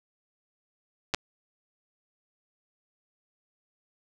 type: clicks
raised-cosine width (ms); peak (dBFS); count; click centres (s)
0.2; -9; 2; 1.139 / 1.146
effects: none